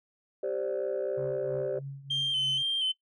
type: chord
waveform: sine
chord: G suspended fourth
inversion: none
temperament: equal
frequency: 392 / 523.3 / 587.3 Hz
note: G4 / C5 / D5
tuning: 0 / 0 / 0 cents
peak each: -32 dBFS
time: 0.43-1.79 s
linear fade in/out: 5 ms
type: tone with tremolo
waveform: sine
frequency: 138.2 Hz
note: C#3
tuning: 5 cents flat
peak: -34 dBFS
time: 1.17-2.63 s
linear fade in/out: 10 ms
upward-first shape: triangle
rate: 3.2 Hz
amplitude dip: 80%
type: tone with vibrato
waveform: sine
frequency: 3117 Hz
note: G7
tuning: 11 cents flat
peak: -24 dBFS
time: 2.1-2.92 s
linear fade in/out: 10 ms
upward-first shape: square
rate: 2.1 Hz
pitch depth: 33 cents each way
effects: noise-tail reverb RT60 0.1 s tail -17 dB re dry + tanh soft clip ceiling -23 dBFS